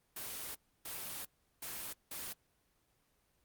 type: noise bursts at uneven times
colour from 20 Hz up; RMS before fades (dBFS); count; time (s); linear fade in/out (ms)
white; -43; 4; 0.16-0.55 / 0.85-1.25 / 1.62-1.93 / 2.11-2.33; 5
effects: pink hiss -75 dBFS RMS until 3.44 s + Opus 24 kbps